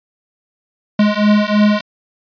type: beating tone pair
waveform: square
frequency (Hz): 207.7 / 210.8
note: G#3 / G#3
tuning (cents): 0 / +26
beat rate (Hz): 3.1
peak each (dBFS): -14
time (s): 0.99-1.81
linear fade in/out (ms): 5
effects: resampled to 11025 Hz